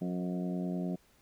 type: harmonic tone with a mistuned harmonic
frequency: 89.9 Hz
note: F#2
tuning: 49 cents flat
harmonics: 2 / 3 / 4 / 5 / 6 / 7 / 8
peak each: -33 / -39 / -42 / -49 / -51 / -45 / -51 dBFS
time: 0.01-0.96 s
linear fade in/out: 10 ms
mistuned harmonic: 5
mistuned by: +27 cents
effects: pink hiss -66 dBFS RMS until 1.21 s